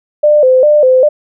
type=tone with vibrato; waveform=sine; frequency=554.4 Hz; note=C#5; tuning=in tune; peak=-4 dBFS; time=0.23-1.09 s; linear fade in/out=10 ms; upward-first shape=square; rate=2.5 Hz; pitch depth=130 cents each way; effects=none